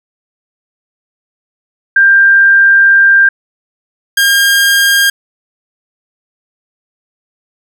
sine / sawtooth tone pair in turn, 1589 / 1612.1 Hz, G6 / G6, +23 / +48 cents, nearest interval unison, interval 25 cents, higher second, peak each -3 dBFS, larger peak neither, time 1.96-3.29 / 4.17-5.1 s, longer first, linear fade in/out 5 ms, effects none

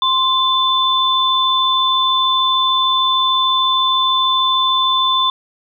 sine tone pair together, 1046.5 / 3520 Hz, C6 / A7, 0 / 0 cents, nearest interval octave + major sixth, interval 2100 cents, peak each -15 dBFS, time 0.02-5.3 s, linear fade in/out 2 ms, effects none

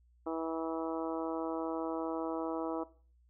harmonic tone, 162.5 Hz, E3, 24 cents flat, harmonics 2 / 3 / 4 / 5 / 6 / 7 / 8, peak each -36 / -40 / -42 / -44 / -46 / -47 / -48 dBFS, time 0.26-2.84 s, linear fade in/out 10 ms, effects noise-tail reverb RT60 0.4 s tail -17 dB re dry + added 60 Hz sine -63 dBFS peak until 3.29 s

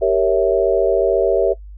sine chord, G diminished seventh, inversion none, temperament equal with one note detuned, 392 / 466.2 / 554.4 / 656.2 Hz, G4 / Bb4 / Db5 / Fb5, 0 / 0 / 0 / -8 cents, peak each -18 dBFS, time 0.01-1.54 s, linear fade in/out 20 ms, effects noise-tail reverb RT60 0.1 s tail -20 dB re dry + added 50 Hz sine -33 dBFS peak until 1.77 s

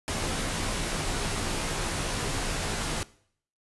pink noise with comb filter, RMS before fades -30 dBFS, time 0.08-3.03 s, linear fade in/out 0 ms, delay 16 ms, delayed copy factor -0.55, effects noise-tail reverb RT60 0.6 s tail -20 dB re dry + resampled to 24000 Hz

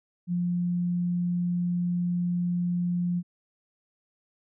sine tone, 175.9 Hz, F3, 13 cents sharp, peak -24 dBFS, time 0.27-3.23 s, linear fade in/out 50 ms, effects none

